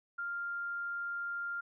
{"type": "tone", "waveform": "sine", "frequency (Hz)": 1396.9, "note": "F6", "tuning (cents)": 0, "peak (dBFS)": -35, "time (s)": [0.18, 1.61], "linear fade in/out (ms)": 10, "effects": []}